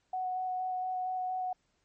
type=tone with vibrato; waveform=sine; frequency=740 Hz; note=F#5; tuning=in tune; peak=-31 dBFS; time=0.13-1.53 s; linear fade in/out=5 ms; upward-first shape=square; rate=4.3 Hz; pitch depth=8 cents each way; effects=pink hiss -75 dBFS RMS until 1.84 s + MP3 32 kbps